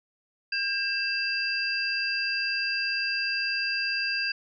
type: tone cluster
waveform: sine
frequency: 1604 / 2656 / 4773 Hz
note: G6 / E7 / D8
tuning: +39 / +12 / +27 cents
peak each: -30 dBFS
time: 0.52-4.32 s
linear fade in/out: 5 ms
effects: none